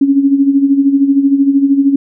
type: tone with tremolo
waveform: sine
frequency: 277.2 Hz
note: C#4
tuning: in tune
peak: -4 dBFS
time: 0.01-1.96 s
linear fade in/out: 5 ms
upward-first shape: sine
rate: 13 Hz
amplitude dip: 65%
effects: none